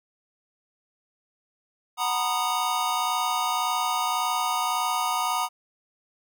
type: chord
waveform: square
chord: B major seventh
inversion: second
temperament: just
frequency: 740.8 / 926 / 987.8 / 1234.7 Hz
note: F#5 / A#5 / B5 / D#6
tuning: +2 / -12 / 0 / -14 cents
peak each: -31 / -30 / -31 / -29 dBFS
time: 1.97-5.49 s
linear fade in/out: 50 ms
effects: none